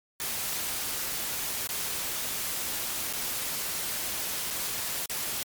white noise with dropouts, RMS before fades -32 dBFS, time 0.2-5.43 s, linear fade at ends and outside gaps 0 ms, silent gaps 1.672-1.691 / 3.128-3.135 / 4.503-4.508 / 5.058-5.097 s, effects MP3 96 kbps

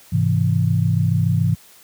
sine chord, Ab augmented, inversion none, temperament equal, 103.83 / 130.81 / 164.81 Hz, Ab2 / C3 / E3, 0 / 0 / 0 cents, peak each -18 / -20 / -19 dBFS, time 0.12-1.55 s, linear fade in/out 10 ms, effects white hiss -48 dBFS RMS until 1.83 s + high-pass 60 Hz 12 dB/octave

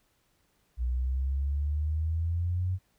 sine exponential sweep, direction up, 60 to 93.7 Hz, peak -26 dBFS, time 0.77-2.79 s, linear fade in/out 50 ms, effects pink hiss -71 dBFS RMS until 2.98 s

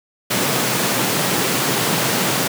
pink high-pass noise, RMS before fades -19 dBFS, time 0.3-2.48 s, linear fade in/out 10 ms, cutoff 120 Hz, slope 48 dB/octave, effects none

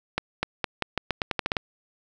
accelerating click train, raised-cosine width 0.3 ms, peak -8 dBFS, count 12, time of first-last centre 0.18-1.568 s, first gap 250 ms, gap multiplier 0.85, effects none

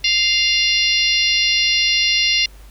harmonic tone, 698.5 Hz, F5, in tune, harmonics 3 / 4 / 5 / 6 / 7 / 8, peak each -21 / -18 / -23 / -21 / -22 / -24 dBFS, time 0.04-2.46 s, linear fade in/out 5 ms, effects added 50 Hz sine -39 dBFS peak until 2.7 s + pink hiss -49 dBFS RMS until 2.7 s

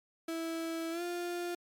35% pulse tone with pitch glide, 328.3 to 349.8 Hz, E4 to F4, -7 to +3 cents, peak -33 dBFS, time 0.28-1.55 s, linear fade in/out 5 ms, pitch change +110 cents, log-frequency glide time 0.91-1.02 s, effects MP3 96 kbps

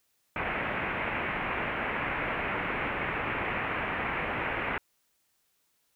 white low-pass noise, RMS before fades -32 dBFS, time 0.36-4.78 s, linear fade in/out 2 ms, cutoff 2500 Hz, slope 48 dB/octave, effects white hiss -73 dBFS RMS until 5.95 s

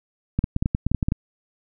clicks, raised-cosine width 5 ms, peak -8 dBFS, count 12, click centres 0.39 / 0.441 / 0.564 / 0.625 / 0.659 / 0.749 / 0.866 / 0.916 / 0.947 / 1.028 / 1.085 / 1.121 s, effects none

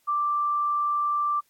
sine tone, 1176 Hz, D6, 2 cents sharp, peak -22 dBFS, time 0.07-1.41 s, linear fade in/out 20 ms, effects white hiss -67 dBFS RMS until 1.49 s + AAC 64 kbps

